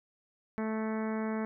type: harmonic tone with a mistuned harmonic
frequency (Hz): 219.1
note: A3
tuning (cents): -7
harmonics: 1 / 2 / 3 / 4 / 5 / 6 / 7 / 8 / 9 / 10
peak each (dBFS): -32 / -38 / -42 / -44 / -46 / -48 / -49 / -50 / -51 / -52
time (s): 0.58-1.45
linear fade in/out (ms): 0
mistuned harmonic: 10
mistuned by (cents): +19
effects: none